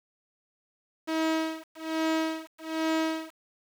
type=tone with tremolo; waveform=sawtooth; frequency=320 Hz; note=D#4; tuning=49 cents sharp; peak=-20 dBFS; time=1.07-3.4 s; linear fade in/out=20 ms; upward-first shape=sine; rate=1.2 Hz; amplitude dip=100%; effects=low-pass 5000 Hz 12 dB/octave + 8-bit